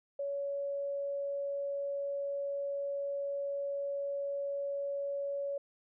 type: tone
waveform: sine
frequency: 562 Hz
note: C#5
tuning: 24 cents sharp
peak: -33 dBFS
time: 0.19-5.58 s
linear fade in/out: 5 ms
effects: none